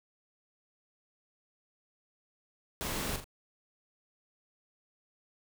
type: noise with echo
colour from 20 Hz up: pink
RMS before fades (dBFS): -36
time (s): 2.81-3.16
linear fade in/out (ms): 0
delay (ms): 41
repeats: 2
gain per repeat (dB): -7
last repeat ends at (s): 3.242
effects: none